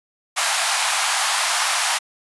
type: high-pass noise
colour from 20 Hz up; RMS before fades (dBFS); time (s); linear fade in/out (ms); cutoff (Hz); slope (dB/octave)
pink; -20; 0.36-1.99; 20; 710; 48
effects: resampled to 24000 Hz